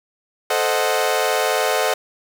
sawtooth chord, A diminished seventh, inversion none, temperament equal, 440 / 523.3 / 622.3 / 740 Hz, A4 / C5 / Eb5 / Gb5, 0 / 0 / 0 / 0 cents, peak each -19 dBFS, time 0.5-1.94 s, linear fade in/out 5 ms, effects none

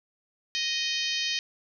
harmonic tone, 622.3 Hz, D#5, in tune, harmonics 3 / 4 / 5 / 6 / 7 / 8 / 9 / 10, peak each -36 / -34 / -32 / -34 / -34 / -36 / -39 / -41 dBFS, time 0.55-1.39 s, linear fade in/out 0 ms, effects none

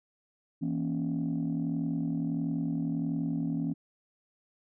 sine chord, A# diminished, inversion second, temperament equal with one note detuned, 164.81 / 235.7 / 277.2 Hz, E3 / A#3 / C#4, 0 / +19 / 0 cents, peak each -31 / -33 / -31 dBFS, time 0.61-3.74 s, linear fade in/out 20 ms, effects tanh soft clip ceiling -23 dBFS

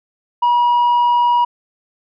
sine tone, 963 Hz, B5, 44 cents flat, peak -8 dBFS, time 0.42-1.45 s, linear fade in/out 10 ms, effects tanh soft clip ceiling -10 dBFS

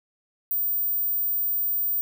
sine tone, 14720 Hz, A#9, 23 cents flat, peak -22 dBFS, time 0.51-2.01 s, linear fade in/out 0 ms, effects none

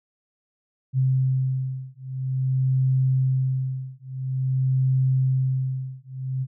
sine beating tone pair, 130.81 / 131.3 Hz, C3 / C3, 0 / +6 cents, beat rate 0.49 Hz, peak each -23 dBFS, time 0.93-6.47 s, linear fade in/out 50 ms, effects none

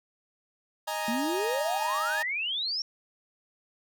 sawtooth chord, D# suspended fourth, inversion none, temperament equal, 622.3 / 830.6 / 932.3 Hz, D#5 / G#5 / A#5, 0 / 0 / 0 cents, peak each -31 / -31 / -30 dBFS, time 0.87-2.23 s, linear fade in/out 10 ms
sine exponential sweep, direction up, 219.8 to 5600 Hz, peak -28 dBFS, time 1.08-2.82 s, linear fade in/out 2 ms
effects none

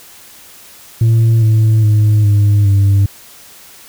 sine tone with pitch steps, 113.7 / 109.89 / 106.21 / 102.65 / 99.21 Hz, A#2 / A2 / G#2 / G#2 / G2, -43 / -2 / +39 / -20 / +21 cents, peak -4 dBFS, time 1.01-3.06 s, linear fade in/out 5 ms, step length 410 ms, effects tanh soft clip ceiling -6 dBFS + white hiss -39 dBFS RMS until 3.88 s

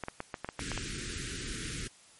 clicks, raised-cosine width 0.5 ms, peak -20 dBFS, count 9, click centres 0.037 / 0.084 / 0.204 / 0.342 / 0.446 / 0.489 / 0.593 / 0.717 / 0.777 s
pink band-stop noise, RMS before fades -38 dBFS, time 0.59-1.88 s, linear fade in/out 10 ms, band 430 to 1400 Hz, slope 48 dB/octave
effects white hiss -58 dBFS RMS until 2.19 s + MP3 48 kbps

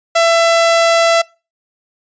sawtooth tone, 669 Hz, E5, 25 cents sharp, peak -5 dBFS, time 0.15-1.22 s, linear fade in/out 10 ms, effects noise-tail reverb RT60 0.3 s tail -24 dB re dry + resampled to 16000 Hz

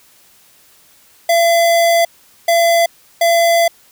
square tone bursts at uneven times, 677 Hz, E5, 46 cents sharp, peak -10 dBFS, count 3, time 1.29-2.05 / 2.48-2.86 / 3.21-3.68 s, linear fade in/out 5 ms, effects white hiss -49 dBFS RMS until 3.91 s

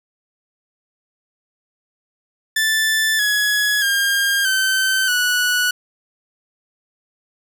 sawtooth tone with pitch steps, 1760 / 1683.4 / 1610.2 / 1540.2 / 1473.2 Hz, A6 / G#6 / G6 / G6 / F#6, 0 / +23 / +46 / -31 / -8 cents, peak -12 dBFS, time 2.56-5.71 s, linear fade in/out 5 ms, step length 630 ms, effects none

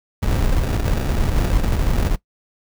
brown noise with sample-and-hold, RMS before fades -18 dBFS, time 0.22-2.16 s, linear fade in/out 10 ms, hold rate 1050 Hz, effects noise-tail reverb RT60 0.1 s tail -19 dB re dry

